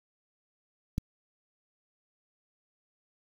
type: click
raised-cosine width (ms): 5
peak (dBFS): -16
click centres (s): 0.981
effects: 7-bit